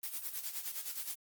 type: noise with tremolo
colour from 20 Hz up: blue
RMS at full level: -38 dBFS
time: 0.03-1.15 s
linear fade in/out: 5 ms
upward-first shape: sine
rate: 9.6 Hz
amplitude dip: 70%
effects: Opus 32 kbps